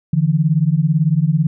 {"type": "beating tone pair", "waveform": "sine", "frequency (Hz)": [147.6, 165.6], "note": ["D3", "E3"], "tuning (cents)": [9, 8], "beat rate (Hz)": 18, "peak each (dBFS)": -15, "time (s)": [0.13, 1.47], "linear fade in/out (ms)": 5, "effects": []}